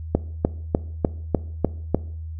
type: click train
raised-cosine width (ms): 2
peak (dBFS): -3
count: 7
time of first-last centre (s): 0.15-1.946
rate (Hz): 3.34
effects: noise-tail reverb RT60 0.6 s tail -20 dB re dry + added 80 Hz sine -30 dBFS peak until 2.39 s